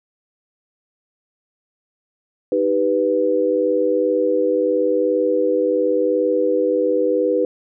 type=chord; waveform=sine; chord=Eb augmented; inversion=none; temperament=equal; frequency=311.1 / 392 / 493.9 Hz; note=Eb4 / G4 / B4; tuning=0 / 0 / 0 cents; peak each=-22 / -21 / -17 dBFS; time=2.52-7.45 s; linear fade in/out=2 ms; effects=none